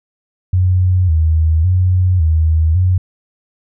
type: tone with vibrato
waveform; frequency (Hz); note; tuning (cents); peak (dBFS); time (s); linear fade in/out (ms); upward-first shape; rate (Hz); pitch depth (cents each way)
sine; 85.4; F2; -38; -9; 0.53-2.98; 5; square; 0.9; 120
effects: none